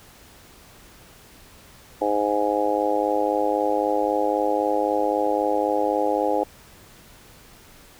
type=harmonic tone; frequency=103.83 Hz; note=G#2; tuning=in tune; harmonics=3 / 4 / 5 / 6 / 7 / 8; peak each=-27 / -28 / -24 / -29 / -29 / -25 dBFS; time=2.01-6.44 s; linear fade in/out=10 ms; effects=pink hiss -49 dBFS RMS until 7.99 s